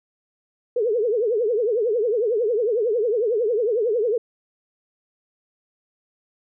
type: tone with vibrato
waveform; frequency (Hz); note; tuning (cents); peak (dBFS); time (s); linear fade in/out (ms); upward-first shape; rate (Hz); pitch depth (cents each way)
sine; 451.5; A4; +45; -18; 0.76-4.18; 5; triangle; 11; 220
effects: none